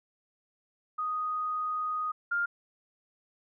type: tone pair in turn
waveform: sine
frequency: 1244.5 / 1403 Hz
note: D#6 / F6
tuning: 0 / +8 cents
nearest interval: major second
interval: 208 cents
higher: second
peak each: -29 / -26 dBFS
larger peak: second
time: 0.98-2.12 / 2.31-2.46 s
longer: first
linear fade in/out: 10 ms
effects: none